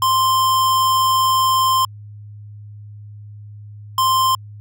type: tone pair in turn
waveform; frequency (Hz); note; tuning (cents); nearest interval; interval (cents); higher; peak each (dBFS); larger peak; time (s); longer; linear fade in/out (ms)
square; 1046.5 / 1046.5; C6 / C6; 0 / 0; unison; 0; neither; -14; neither; 0.02-1.85 / 3.98-4.35; first; 2
effects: added 104 Hz sine -34 dBFS peak until 4.6 s